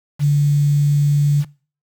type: tone with quantisation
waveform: sine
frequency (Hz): 144.8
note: D3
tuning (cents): -24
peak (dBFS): -11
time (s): 0.19-1.45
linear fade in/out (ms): 50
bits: 6
effects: noise-tail reverb RT60 0.4 s tail -22 dB re dry